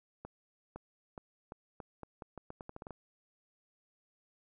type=accelerating click train; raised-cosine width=1 ms; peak=-30 dBFS; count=15; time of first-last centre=0.25-2.907 s; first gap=510 ms; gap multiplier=0.82; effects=none